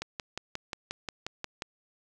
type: click train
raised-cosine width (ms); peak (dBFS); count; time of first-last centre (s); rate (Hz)
0.2; -17; 10; 0.02-1.621; 5.62
effects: none